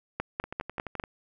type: two click trains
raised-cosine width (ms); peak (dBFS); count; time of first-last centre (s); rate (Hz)
0.5; -14 / -21; 5 / 8; 0.2-0.998 / 0.44-1.038; 5.01 / 11.7
effects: none